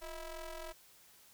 sawtooth ring-modulated tone, 329.6 Hz, E4, in tune, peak -36 dBFS, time 0.01-0.73 s, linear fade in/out 20 ms, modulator 308 Hz, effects white hiss -62 dBFS RMS until 1.33 s

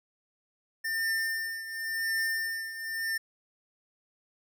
square tone with tremolo, 1801 Hz, A6, 40 cents sharp, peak -27 dBFS, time 0.84-3.18 s, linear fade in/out 10 ms, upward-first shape triangle, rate 0.92 Hz, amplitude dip 75%, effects none

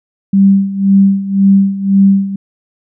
sine tone with tremolo, 196 Hz, G3, in tune, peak -3 dBFS, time 0.33-2.36 s, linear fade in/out 5 ms, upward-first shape sine, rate 1.9 Hz, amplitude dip 80%, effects none

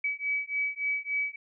sine beating tone pair, 2281 / 2284.5 Hz, C#7 / D7, +49 / -48 cents, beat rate 3.5 Hz, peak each -31 dBFS, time 0.04-1.36 s, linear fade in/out 5 ms, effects none

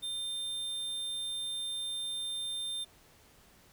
square tone, 3600 Hz, A7, 39 cents sharp, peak -35 dBFS, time 0.02-2.85 s, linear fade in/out 20 ms, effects pink hiss -61 dBFS RMS until 3.72 s

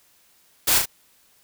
white noise with echo, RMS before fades -19 dBFS, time 0.67-0.79 s, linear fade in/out 10 ms, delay 34 ms, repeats 2, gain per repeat -4 dB, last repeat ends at 0.858 s, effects white hiss -59 dBFS RMS until 1.43 s

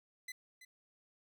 sawtooth tone with echo, 2017 Hz, B6, 36 cents sharp, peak -39 dBFS, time 0.28-0.32 s, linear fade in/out 5 ms, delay 330 ms, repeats 1, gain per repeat -12 dB, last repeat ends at 0.65 s, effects none

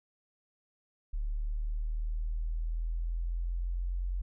sine linear sweep, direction up, 36.56 to 45.1 Hz, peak -30 dBFS, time 1.13-4.22 s, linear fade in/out 10 ms, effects none

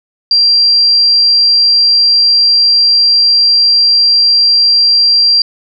sine tone, 4737 Hz, D8, 14 cents sharp, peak -5 dBFS, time 0.31-5.42 s, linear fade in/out 2 ms, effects none

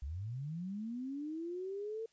sine linear sweep, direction up, 61.74 to 455.4 Hz, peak -38 dBFS, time 0.02-2.06 s, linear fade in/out 5 ms, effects white hiss -73 dBFS RMS until 2.12 s + resampled to 16000 Hz

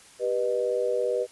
sine chord, G augmented, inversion none, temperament just, 392 / 490 / 612.5 Hz, G4 / B4 / D#5, 0 / -14 / -27 cents, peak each -30 / -25 / -30 dBFS, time 0.19-1.27 s, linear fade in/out 50 ms, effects white hiss -52 dBFS RMS until 1.31 s + resampled to 24000 Hz

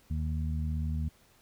harmonic tone, 77.78 Hz, D#2, in tune, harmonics 1 / 2 / 3, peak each -30 / -36 / -40 dBFS, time 0.1-1.09 s, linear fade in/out 10 ms, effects pink hiss -63 dBFS RMS until 1.41 s

